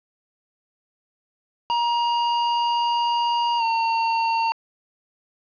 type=tone with pitch glide; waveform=square; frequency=946 to 911.1 Hz; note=A#5 to A#5; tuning=+25 to -40 cents; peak=-20 dBFS; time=1.7-4.52 s; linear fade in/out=0 ms; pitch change=-65 cents; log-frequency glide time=3.58-3.63 s; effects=resampled to 11025 Hz + 8-bit